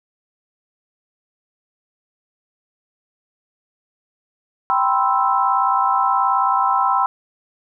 sine chord, C major seventh, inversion second, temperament equal, 784 / 987.8 / 1046.5 / 1318.5 Hz, G5 / B5 / C6 / E6, 0 / 0 / 0 / 0 cents, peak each -20 dBFS, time 4.7-7.06 s, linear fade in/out 0 ms, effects none

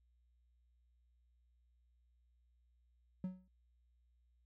triangle tone with exponential decay, 185 Hz, F#3, in tune, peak -33 dBFS, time 3.24-3.48 s, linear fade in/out 2 ms, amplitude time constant 52 ms, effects added 60 Hz sine -70 dBFS peak until 4.45 s

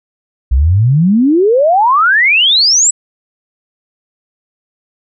sine exponential sweep, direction up, 59 to 8000 Hz, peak -6 dBFS, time 0.51-2.91 s, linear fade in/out 10 ms, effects none

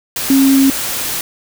sine tone in noise, 270.9 Hz, C#4, 40 cents flat, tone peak -7 dBFS, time 0.3-0.7 s, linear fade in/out 2 ms, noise white, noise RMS -20 dBFS, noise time 0.16-1.21 s, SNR +10 dB, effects none

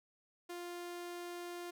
sawtooth tone, 350 Hz, F4, 4 cents sharp, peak -39 dBFS, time 0.49-1.71 s, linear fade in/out 10 ms, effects none

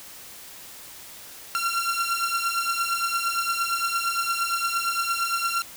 sawtooth beating tone pair, 1366 / 1374.7 Hz, F6 / F6, -39 / -28 cents, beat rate 8.7 Hz, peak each -23 dBFS, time 1.55-5.62 s, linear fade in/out 0 ms, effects white hiss -43 dBFS RMS until 5.76 s

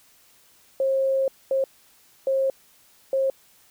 sine tone bursts at uneven times, 536 Hz, C5, 42 cents sharp, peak -19 dBFS, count 4, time 0.8-1.28 / 1.51-1.64 / 2.27-2.5 / 3.13-3.3 s, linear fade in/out 2 ms, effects white hiss -57 dBFS RMS until 3.7 s

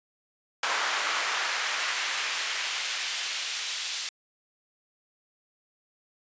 brown noise with high-pass filter sweep, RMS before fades -30 dBFS, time 0.63-4.09 s, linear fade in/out 2 ms, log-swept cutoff 1200 to 3700 Hz, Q 0.97, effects high-pass 400 Hz 12 dB/octave + resampled to 16000 Hz

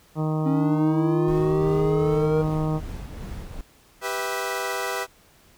harmonic tone, 155.56 Hz, D#3, in tune, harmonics 1 / 2 / 3 / 4 / 5 / 6 / 7 / 8, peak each -23 / -29 / -33 / -35 / -37 / -39 / -40 / -41 dBFS, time 0.15-2.81 s, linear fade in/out 50 ms
triangle linear sweep, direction up, 269.1 to 472.6 Hz, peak -19 dBFS, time 0.45-2.43 s, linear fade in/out 20 ms
brown noise with tremolo, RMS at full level -33 dBFS, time 1.28-3.61 s, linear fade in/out 2 ms, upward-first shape triangle, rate 2.6 Hz, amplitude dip 40%
15% pulse chord, E minor, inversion first, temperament equal with one note detuned, 392 / 493.9 / 651.3 Hz, G4 / B4 / E5, 0 / 0 / -21 cents, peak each -24 / -23 / -25 dBFS, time 4.01-5.07 s, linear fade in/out 50 ms
effects pink hiss -56 dBFS RMS until 5.57 s

